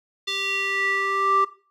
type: tone with band-pass filter sweep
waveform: square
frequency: 392 Hz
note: G4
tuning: in tune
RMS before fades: -23 dBFS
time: 0.27-1.45 s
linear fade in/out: 10 ms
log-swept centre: 3600 to 1100 Hz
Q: 4
effects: noise-tail reverb RT60 0.4 s tail -17 dB re dry